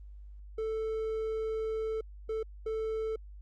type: tone bursts at uneven times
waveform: triangle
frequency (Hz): 440.9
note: A4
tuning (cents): +4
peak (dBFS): -29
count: 3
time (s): 0.58-2.01 / 2.29-2.43 / 2.66-3.16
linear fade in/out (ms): 5
effects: added 50 Hz sine -45 dBFS peak until 3.41 s + Opus 32 kbps